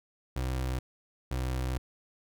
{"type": "tone pair in turn", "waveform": "30% pulse", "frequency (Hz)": [64.1, 63.83], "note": ["C2", "C2"], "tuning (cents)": [-35, -42], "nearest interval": "unison", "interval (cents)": 7, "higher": "first", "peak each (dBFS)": -27, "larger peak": "neither", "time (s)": [[0.36, 0.79], [1.31, 1.78]], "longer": "second", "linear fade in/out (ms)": 5, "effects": []}